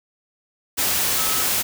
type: tone in noise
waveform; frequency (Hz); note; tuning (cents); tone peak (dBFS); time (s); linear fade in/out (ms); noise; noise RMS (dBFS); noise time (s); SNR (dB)
sine; 1290; E6; -38; -30; 1.17-1.43; 20; white; -21; 0.77-1.63; -12
effects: none